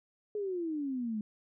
sine exponential sweep, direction down, 426.5 to 207.7 Hz, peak -32 dBFS, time 0.35-1.21 s, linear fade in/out 2 ms, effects none

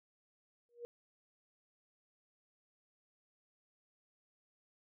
sine tone with exponential growth, 476 Hz, A#4, 36 cents sharp, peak -39 dBFS, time 0.69-0.85 s, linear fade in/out 0 ms, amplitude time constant 34 ms, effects none

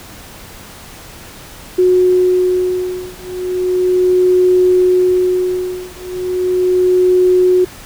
sine beating tone pair, 365.1 / 365.46 Hz, F#4 / F#4, -23 / -21 cents, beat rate 0.36 Hz, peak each -13 dBFS, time 1.78-7.65 s, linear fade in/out 10 ms, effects pink hiss -35 dBFS RMS until 7.85 s

